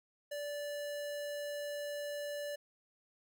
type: tone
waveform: square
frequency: 582 Hz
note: D5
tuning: 16 cents flat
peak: -39 dBFS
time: 0.31-2.56 s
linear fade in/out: 10 ms
effects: none